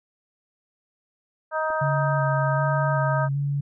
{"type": "harmonic tone", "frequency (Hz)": 313.8, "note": "D#4", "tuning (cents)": 15, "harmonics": [2, 3, 4, 5], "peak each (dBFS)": [-26, -28, -29, -30], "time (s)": [1.51, 3.29], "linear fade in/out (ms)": 50}
{"type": "clicks", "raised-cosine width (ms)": 1, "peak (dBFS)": -29, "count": 2, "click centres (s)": [1.702, 1.705]}
{"type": "tone with vibrato", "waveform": "sine", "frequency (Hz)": 140.1, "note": "C#3", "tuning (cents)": 19, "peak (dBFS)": -22, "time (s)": [1.81, 3.61], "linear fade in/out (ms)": 10, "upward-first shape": "square", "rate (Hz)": 1.3, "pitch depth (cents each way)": 22}
{"effects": []}